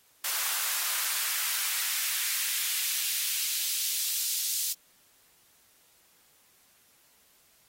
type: noise with high-pass filter sweep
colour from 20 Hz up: white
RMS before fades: -30 dBFS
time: 0.24-4.73 s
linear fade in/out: 5 ms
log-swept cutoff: 960 to 4600 Hz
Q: 1.1
effects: white hiss -63 dBFS RMS until 7.68 s + AAC 48 kbps